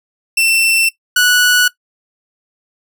sawtooth tone pair in turn, 2686 / 1473.9 Hz, E7 / F#6, +32 / -7 cents, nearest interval minor seventh, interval 1039 cents, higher first, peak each -7 / -5 dBFS, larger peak second, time 0.37-0.89 / 1.16-1.68 s, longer neither, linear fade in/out 5 ms, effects noise-tail reverb RT60 0.1 s tail -18 dB re dry

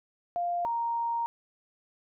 sine tone pair in turn, 698.5 / 932.4 Hz, F5 / A#5, 0 / 0 cents, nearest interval perfect fourth, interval 500 cents, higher second, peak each -27 dBFS, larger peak neither, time 0.36-0.65 / 0.65-1.26 s, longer second, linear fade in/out 0 ms, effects none

